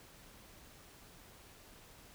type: silence
effects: pink hiss -58 dBFS RMS until 2.14 s